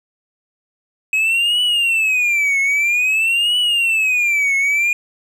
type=tone with vibrato; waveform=triangle; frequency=2543 Hz; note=D#7; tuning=37 cents sharp; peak=-12 dBFS; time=1.13-4.93 s; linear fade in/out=2 ms; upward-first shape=triangle; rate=0.51 Hz; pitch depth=270 cents each way; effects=none